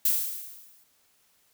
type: noise with exponential decay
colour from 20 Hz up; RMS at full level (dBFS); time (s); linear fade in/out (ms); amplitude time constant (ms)
violet; -21; 0.05-0.84; 5; 170
effects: white hiss -66 dBFS RMS until 1.53 s